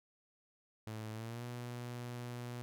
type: tone with pitch glide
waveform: sawtooth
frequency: 109.4 to 121.39 Hz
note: A2 to B2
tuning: -9 to -29 cents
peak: -38 dBFS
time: 0.87-2.62 s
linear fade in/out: 0 ms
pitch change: +180 cents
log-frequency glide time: 1.13-1.44 s
effects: none